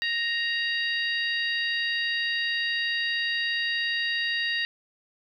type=harmonic tone with a mistuned harmonic; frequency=932.3 Hz; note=A#5; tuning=in tune; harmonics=2 / 3 / 4 / 5; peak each=-27 / -31 / -33 / -35 dBFS; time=0.02-4.65 s; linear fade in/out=0 ms; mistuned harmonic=4; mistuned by=+32 cents; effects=10-bit